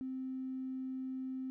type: tone with tanh clipping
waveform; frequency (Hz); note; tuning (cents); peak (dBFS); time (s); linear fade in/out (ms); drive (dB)
triangle; 260.9; C4; -5; -37; 0.01-1.5; 0; 2
effects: none